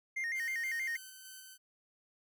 triangle tone with vibrato, 1975.5 Hz, B6, in tune, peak -32 dBFS, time 0.16-0.97 s, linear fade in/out 10 ms, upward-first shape square, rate 6.3 Hz, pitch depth 110 cents each way
5% pulse tone with tremolo, 1528 Hz, G6, 45 cents flat, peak -37 dBFS, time 0.34-1.58 s, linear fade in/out 50 ms, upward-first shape square, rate 3.3 Hz, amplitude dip 25%
effects none

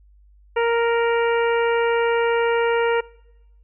harmonic tone, 466.2 Hz, A#4, in tune, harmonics 1 / 2 / 3 / 4 / 5 / 6, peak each -18 / -24 / -28 / -30 / -32 / -34 dBFS, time 0.56-3.01 s, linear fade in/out 10 ms, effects noise-tail reverb RT60 1.0 s tail -24 dB re dry + added 50 Hz sine -49 dBFS peak until 3.63 s

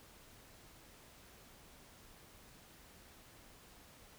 silence, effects pink hiss -60 dBFS RMS until 4.18 s

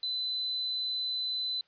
sine tone, 4019 Hz, B7, 30 cents sharp, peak -30 dBFS, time 0.03-1.61 s, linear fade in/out 2 ms, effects white hiss -67 dBFS RMS until 1.67 s + resampled to 11025 Hz

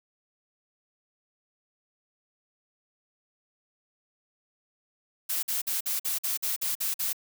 blue noise bursts, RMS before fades -29 dBFS, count 10, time 5.29-7.131 s, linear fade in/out 10 ms, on 140 ms, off 49 ms, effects none

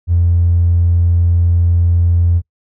triangle tone with tanh clipping, 86 Hz, F2, 26 cents flat, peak -8 dBFS, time 0.07-2.42 s, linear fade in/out 50 ms, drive 1 dB, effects noise-tail reverb RT60 0.1 s tail -24 dB re dry

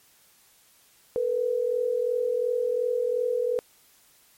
sine tone pair together, 451.1 / 493.9 Hz, A4 / B4, +43 / 0 cents, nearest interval major second, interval 157 cents, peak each -28 / -24 dBFS, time 1.16-3.59 s, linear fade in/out 0 ms, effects white hiss -59 dBFS RMS until 4.37 s + MP3 64 kbps

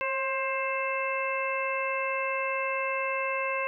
harmonic tone with a mistuned harmonic, 529 Hz, C5, 19 cents sharp, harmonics 1 / 2 / 3 / 4 / 5, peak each -32 / -32 / -38 / -35 / -33 dBFS, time 0.01-3.67 s, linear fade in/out 0 ms, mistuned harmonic 1, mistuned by +33 cents, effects none

